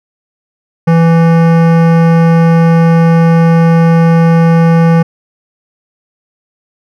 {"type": "tone with hard clipping", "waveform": "sine", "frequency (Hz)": 165.9, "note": "E3", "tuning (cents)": 11, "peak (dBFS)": -6, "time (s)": [0.87, 5.03], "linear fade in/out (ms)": 10, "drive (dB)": 17, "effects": []}